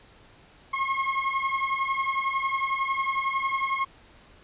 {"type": "beating tone pair", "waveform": "30% pulse", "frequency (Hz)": [1075, 1086], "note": ["C6", "C#6"], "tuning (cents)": [47, -36], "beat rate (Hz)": 11, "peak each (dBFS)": -25, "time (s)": [0.73, 3.85], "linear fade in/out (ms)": 10, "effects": ["pink hiss -54 dBFS RMS until 4.43 s", "resampled to 8000 Hz"]}